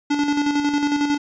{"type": "tone with tremolo", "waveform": "square", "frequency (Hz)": 290, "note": "D4", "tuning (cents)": -22, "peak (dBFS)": -17, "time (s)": [0.1, 1.18], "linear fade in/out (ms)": 10, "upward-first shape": "square", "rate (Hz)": 11, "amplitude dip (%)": 45, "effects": ["resampled to 16000 Hz"]}